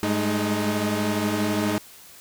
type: tone cluster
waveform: sawtooth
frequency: 103.5 / 200.1 / 212.3 / 309.9 Hz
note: G#2 / G3 / G#3 / D#4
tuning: -5 / +36 / +38 / -7 cents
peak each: -27 / -28 / -21 / -23 dBFS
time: 0.03-1.78 s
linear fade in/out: 0 ms
effects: white hiss -47 dBFS RMS until 2.2 s